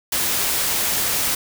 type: noise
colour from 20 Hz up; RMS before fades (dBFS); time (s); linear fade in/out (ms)
white; -21; 0.12-1.35; 5
effects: none